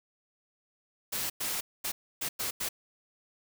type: noise bursts at uneven times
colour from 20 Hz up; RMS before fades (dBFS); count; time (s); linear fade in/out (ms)
white; -33; 6; 1.12-1.3 / 1.4-1.61 / 1.84-1.92 / 2.21-2.29 / 2.39-2.51 / 2.6-2.69; 10
effects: none